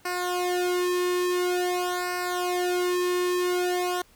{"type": "tone with flanger", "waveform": "sawtooth", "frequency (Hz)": 358.6, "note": "F4", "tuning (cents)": 46, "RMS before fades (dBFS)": -26, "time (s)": [0.05, 4.02], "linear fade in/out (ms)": 5, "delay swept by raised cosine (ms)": [0.29, 1.49], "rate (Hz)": 0.48, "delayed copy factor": -0.95, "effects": ["pink hiss -58 dBFS RMS until 4.15 s"]}